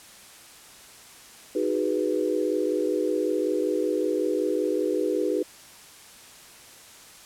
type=chord; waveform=sine; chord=G# minor seventh; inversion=second; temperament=equal; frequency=311.1 / 370 / 415.3 / 493.9 Hz; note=D#4 / F#4 / G#4 / B4; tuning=0 / 0 / 0 / 0 cents; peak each=-28 dBFS; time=1.55-5.43 s; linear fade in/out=5 ms; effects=white hiss -48 dBFS RMS until 7.25 s + low-pass 11000 Hz 12 dB/octave